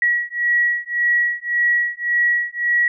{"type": "beating tone pair", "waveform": "sine", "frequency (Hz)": [1919, 1920.8], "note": ["A#6", "B6"], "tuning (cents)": [50, -49], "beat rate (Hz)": 1.8, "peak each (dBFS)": -19, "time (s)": [0.02, 2.88], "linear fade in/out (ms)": 2, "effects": []}